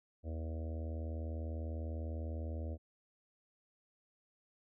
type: harmonic tone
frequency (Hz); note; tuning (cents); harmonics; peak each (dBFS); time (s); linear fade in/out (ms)
80; D#2; +49; 1 / 3 / 4 / 5 / 6 / 7 / 8 / 9; -38 / -49 / -51 / -60 / -53 / -52 / -55 / -62; 0.23-2.78; 50
effects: none